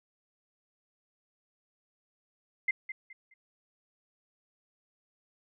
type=tone with echo; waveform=sine; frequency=2083 Hz; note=C7; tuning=8 cents flat; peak=-24 dBFS; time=2.68-2.71 s; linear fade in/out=5 ms; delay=210 ms; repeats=3; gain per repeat=-11 dB; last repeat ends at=3.34 s; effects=none